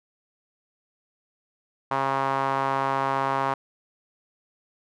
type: tone with band-pass filter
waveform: sawtooth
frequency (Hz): 135.6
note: C#3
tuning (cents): -38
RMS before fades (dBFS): -25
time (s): 1.91-3.54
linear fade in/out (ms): 5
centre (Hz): 1000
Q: 2.7
effects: none